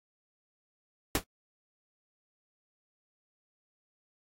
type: noise with exponential decay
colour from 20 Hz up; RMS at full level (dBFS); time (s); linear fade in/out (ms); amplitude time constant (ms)
pink; -22; 1.15-1.24; 2; 18
effects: AAC 48 kbps